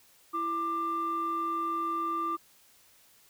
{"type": "tone pair together", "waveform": "sine", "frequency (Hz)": [332.7, 1186.6], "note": ["E4", "D6"], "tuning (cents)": [16, 18], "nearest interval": "octave + minor seventh", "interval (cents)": 2202, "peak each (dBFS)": [-35, -28], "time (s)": [0.33, 2.37], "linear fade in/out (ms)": 20, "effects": ["tanh soft clip ceiling -24 dBFS", "white hiss -61 dBFS RMS until 3.29 s"]}